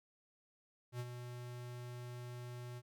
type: tone with ADSR envelope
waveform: square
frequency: 122.4 Hz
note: B2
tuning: 15 cents flat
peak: -39 dBFS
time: 0.92-2.82 s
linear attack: 77 ms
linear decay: 45 ms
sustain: -7 dB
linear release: 45 ms
effects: none